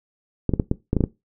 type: clicks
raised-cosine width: 3 ms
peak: -6 dBFS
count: 8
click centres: 0.493 / 0.537 / 0.598 / 0.714 / 0.931 / 0.967 / 1.007 / 1.039 s
effects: noise-tail reverb RT60 0.2 s tail -18 dB re dry